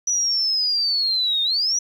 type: linear two-way sweep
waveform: sine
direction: down then up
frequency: 5920 to 3639 to 5920 Hz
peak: -18 dBFS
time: 0.07-1.79 s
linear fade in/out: 5 ms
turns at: 1.43 s
effects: 8-bit